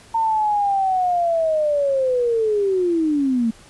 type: linear sweep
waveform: sine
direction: down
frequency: 913 to 220 Hz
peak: -16 dBFS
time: 0.14-3.51 s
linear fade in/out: 10 ms
effects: pink hiss -47 dBFS RMS until 3.69 s + resampled to 24000 Hz